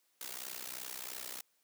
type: noise with amplitude modulation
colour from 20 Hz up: white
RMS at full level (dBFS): -40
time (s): 0.21-1.41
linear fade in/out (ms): 2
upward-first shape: sine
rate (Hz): 63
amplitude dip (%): 90
effects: white hiss -75 dBFS RMS until 1.63 s + high-pass 200 Hz 12 dB/octave